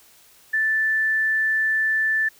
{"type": "tone", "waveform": "sine", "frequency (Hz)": 1760, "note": "A6", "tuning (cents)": 0, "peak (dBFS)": -18, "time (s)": [0.53, 2.29], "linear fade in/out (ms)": 10, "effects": ["white hiss -53 dBFS RMS until 2.39 s"]}